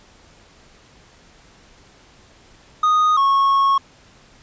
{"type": "tone pair in turn", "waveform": "triangle", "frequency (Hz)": [1240, 1098], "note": ["D#6", "C#6"], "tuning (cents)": [-6, -17], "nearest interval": "major second", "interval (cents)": 211, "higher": "first", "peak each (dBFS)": -11, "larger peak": "neither", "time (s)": [[2.83, 3.17], [3.17, 3.78]], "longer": "second", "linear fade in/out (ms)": 5, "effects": ["pink hiss -50 dBFS RMS until 4.42 s", "resampled to 16000 Hz"]}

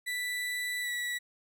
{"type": "tone with pitch glide", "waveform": "35% pulse", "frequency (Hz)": [1975.5, 1947.2], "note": ["B6", "B6"], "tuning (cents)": [0, -25], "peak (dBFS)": -30, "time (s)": [0.06, 1.19], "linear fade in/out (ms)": 20, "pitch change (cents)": -25, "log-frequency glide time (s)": [0.81, 0.9], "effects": []}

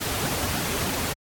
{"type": "noise with flanger", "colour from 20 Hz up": "pink", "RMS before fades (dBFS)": -27, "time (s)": [0, 1.14], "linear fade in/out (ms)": 20, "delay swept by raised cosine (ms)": [1.7, 6.3], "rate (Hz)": 3.4, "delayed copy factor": -0.65, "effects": ["high-pass 60 Hz 12 dB/octave", "AAC 64 kbps"]}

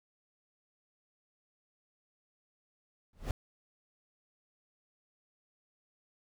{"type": "noise with exponential growth", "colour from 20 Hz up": "brown", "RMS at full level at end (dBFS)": -28, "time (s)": [3.13, 3.31], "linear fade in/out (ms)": 2, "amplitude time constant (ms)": 37, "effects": []}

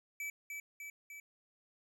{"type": "tone with echo", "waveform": "square", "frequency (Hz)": 2305, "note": "D7", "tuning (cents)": -33, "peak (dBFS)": -39, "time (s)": [0.2, 0.3], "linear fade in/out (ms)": 2, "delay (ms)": 300, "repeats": 3, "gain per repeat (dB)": -3, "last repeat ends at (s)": 1.2, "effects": []}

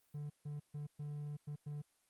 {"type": "tone bursts at uneven times", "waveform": "triangle", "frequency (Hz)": 147.1, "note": "D3", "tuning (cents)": 3, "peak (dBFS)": -39, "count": 6, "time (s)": [[0.14, 0.3], [0.45, 0.6], [0.74, 0.87], [0.99, 1.37], [1.47, 1.56], [1.66, 1.82]], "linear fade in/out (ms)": 10, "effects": ["white hiss -75 dBFS RMS until 2.09 s", "Opus 32 kbps"]}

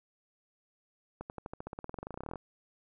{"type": "accelerating click train", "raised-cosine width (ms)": 1, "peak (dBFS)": -26, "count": 25, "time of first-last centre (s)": [1.21, 2.357], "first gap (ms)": 89, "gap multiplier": 0.94, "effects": []}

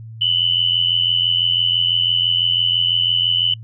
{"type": "tone pair together", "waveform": "sine", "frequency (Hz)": [2947, 3033], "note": ["F#7", "F#7"], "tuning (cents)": [-8, 42], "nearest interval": "unison", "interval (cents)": 50, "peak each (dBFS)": -17, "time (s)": [0.21, 3.54], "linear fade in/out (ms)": 5, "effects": ["noise-tail reverb RT60 0.1 s tail -26 dB re dry", "added 112 Hz sine -32 dBFS peak until 3.63 s"]}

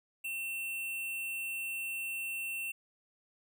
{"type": "tone", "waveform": "square", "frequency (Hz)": 2700, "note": "E7", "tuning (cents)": 41, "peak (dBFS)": -36, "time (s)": [0.24, 2.72], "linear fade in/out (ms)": 10, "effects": []}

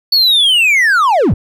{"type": "linear sweep", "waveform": "triangle", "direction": "down", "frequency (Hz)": [4500, 54.2], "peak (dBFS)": -6, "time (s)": [0.12, 1.34], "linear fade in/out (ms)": 5, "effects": []}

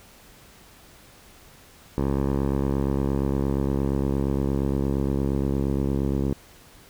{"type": "tone with low-pass filter sweep", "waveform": "10% pulse", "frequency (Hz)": 68.6, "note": "C#2", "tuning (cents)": -17, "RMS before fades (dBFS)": -24, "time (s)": [1.98, 6.33], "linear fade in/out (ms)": 0, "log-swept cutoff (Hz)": [820, 460], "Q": 0.82, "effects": ["pink hiss -51 dBFS RMS until 6.89 s"]}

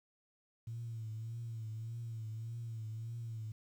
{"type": "tone with vibrato", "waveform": "sine", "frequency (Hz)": 113.2, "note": "A2", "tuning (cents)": 50, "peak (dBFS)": -39, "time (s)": [0.67, 3.52], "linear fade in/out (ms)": 5, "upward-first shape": "triangle", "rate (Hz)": 1.7, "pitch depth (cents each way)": 70, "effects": ["tanh soft clip ceiling -35 dBFS", "11-bit"]}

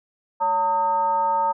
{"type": "tone with frequency modulation", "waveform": "sine", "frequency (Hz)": 910, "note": "A#5", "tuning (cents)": -42, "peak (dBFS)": -18, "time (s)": [0.4, 1.53], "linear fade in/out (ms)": 20, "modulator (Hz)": 346, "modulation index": 0.56, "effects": []}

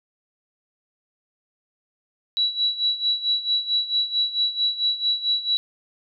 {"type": "tone with tremolo", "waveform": "sine", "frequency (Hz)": 3919, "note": "B7", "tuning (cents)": -14, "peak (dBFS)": -17, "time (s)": [2.37, 5.57], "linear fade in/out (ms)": 0, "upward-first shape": "sine", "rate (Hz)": 4.5, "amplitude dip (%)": 80, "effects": []}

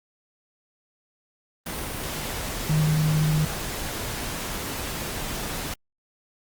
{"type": "tone in noise", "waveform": "sine", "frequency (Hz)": 154.4, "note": "D#3", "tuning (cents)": -13, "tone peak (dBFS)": -19, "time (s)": [2.69, 3.45], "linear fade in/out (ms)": 5, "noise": "pink", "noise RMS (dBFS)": -31, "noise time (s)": [1.66, 5.74], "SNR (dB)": 9, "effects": ["Opus 32 kbps"]}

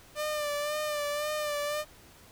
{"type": "tone with vibrato", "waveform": "sawtooth", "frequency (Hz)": 595, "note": "D5", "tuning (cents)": 22, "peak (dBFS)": -26, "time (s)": [0.15, 1.85], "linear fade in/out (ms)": 50, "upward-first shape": "sine", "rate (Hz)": 1.9, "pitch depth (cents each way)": 39, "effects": ["pink hiss -55 dBFS RMS until 2.31 s"]}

